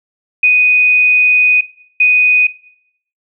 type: tone bursts at uneven times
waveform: sine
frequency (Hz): 2489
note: D#7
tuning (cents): 0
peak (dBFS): -6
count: 2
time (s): 0.43-1.61 / 2-2.47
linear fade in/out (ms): 5
effects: noise-tail reverb RT60 0.7 s tail -18 dB re dry